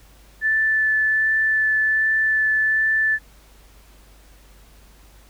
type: tone with vibrato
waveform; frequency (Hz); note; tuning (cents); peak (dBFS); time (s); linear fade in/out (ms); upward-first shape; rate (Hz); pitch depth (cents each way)
sine; 1752; A6; -8; -16; 0.41-3.19; 50; sine; 1.3; 9
effects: added 50 Hz sine -48 dBFS peak until 5.29 s + pink hiss -53 dBFS RMS until 5.29 s